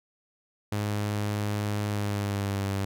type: tone with pitch glide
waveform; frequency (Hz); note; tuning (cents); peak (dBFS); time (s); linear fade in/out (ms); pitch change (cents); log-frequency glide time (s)
sawtooth; 103.9 to 98.41; G#2 to G2; +1 to +7; -23; 0.72-2.85; 5; -94; 1.87-2.68
effects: none